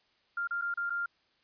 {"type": "tone with dropouts", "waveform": "sine", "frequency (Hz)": 1396.9, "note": "F6", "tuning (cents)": 0, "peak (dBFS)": -30, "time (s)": [0.37, 1.06], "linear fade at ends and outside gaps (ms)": 5, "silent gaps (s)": [[0.474, 0.508], [0.614, 0.62], [0.741, 0.773], [0.897, 0.903]], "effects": ["white hiss -70 dBFS RMS until 1.43 s", "resampled to 11025 Hz"]}